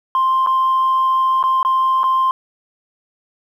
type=tone with dropouts; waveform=sine; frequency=1049 Hz; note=C6; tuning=4 cents sharp; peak=-11 dBFS; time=0.15-2.31 s; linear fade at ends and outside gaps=1 ms; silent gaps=0.463-0.471 / 1.428-1.438 / 1.629-1.649 / 2.033-2.04 s; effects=tanh soft clip ceiling -10 dBFS + 8-bit